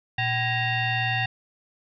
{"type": "tone with frequency modulation", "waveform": "sine", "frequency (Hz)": 1000, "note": "B5", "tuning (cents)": 21, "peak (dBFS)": -22, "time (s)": [0.18, 1.26], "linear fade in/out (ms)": 5, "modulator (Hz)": 882, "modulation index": 2.5, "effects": []}